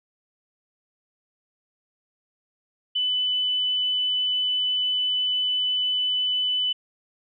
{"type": "tone", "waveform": "sine", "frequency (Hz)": 2998, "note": "F#7", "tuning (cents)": 22, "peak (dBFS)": -21, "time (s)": [2.95, 6.73], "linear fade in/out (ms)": 10, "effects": []}